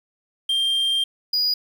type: tone pair in turn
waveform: triangle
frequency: 3182 / 4906 Hz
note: G7 / D#8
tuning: +25 / -25 cents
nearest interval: perfect fifth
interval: 750 cents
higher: second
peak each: -17 dBFS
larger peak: neither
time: 0.49-1.04 / 1.33-1.54 s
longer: first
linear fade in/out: 5 ms
effects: 8-bit